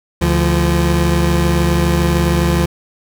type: tone pair together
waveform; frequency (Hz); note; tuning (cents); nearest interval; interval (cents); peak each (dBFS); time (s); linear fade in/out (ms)
25% pulse; 72.5 / 172.06; D2 / F3; -22 / -26; octave + minor third; 1496; -11; 0.21-2.66; 10
effects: none